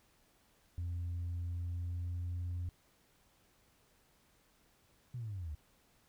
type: tone with pitch glide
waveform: sine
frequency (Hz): 86.7 to 87.86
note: F2 to F2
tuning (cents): -12 to +11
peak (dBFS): -34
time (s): 0.78-2.69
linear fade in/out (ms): 0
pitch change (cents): +23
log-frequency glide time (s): 1.46-2.36
type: linear sweep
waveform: sine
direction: down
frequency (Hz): 127.4 to 70.1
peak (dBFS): -38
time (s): 5.14-5.55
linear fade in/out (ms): 5
effects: tanh soft clip ceiling -34 dBFS + pink hiss -70 dBFS RMS until 6.08 s